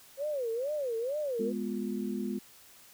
sine tone with vibrato, 523.3 Hz, C5, in tune, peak -30 dBFS, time 0.17-1.53 s, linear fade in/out 50 ms, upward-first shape sine, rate 2.2 Hz, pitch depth 260 cents each way
sine chord, F diminished, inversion first, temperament equal with one note detuned, 207.7 / 246.9 / 353.3 Hz, Ab3 / Cb4 / F4, 0 / 0 / +20 cents, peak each -34 / -36 / -38 dBFS, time 1.39-2.39 s, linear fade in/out 10 ms
effects white hiss -56 dBFS RMS until 2.93 s

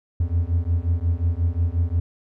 triangle beating tone pair, 82.41 / 88.01 Hz, E2 / F2, 0 / +14 cents, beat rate 5.6 Hz, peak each -20 dBFS, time 0.2-2 s, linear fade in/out 5 ms, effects none

